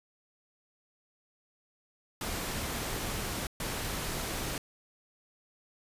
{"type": "noise bursts at uneven times", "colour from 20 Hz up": "pink", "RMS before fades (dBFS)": -35, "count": 2, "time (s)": [[2.21, 3.47], [3.6, 4.58]], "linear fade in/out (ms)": 2, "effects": ["resampled to 32000 Hz"]}